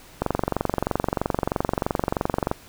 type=click train; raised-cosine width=1 ms; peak=-7 dBFS; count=54; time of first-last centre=0.22-2.514 s; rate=23.1 Hz; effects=pink hiss -48 dBFS RMS until 2.68 s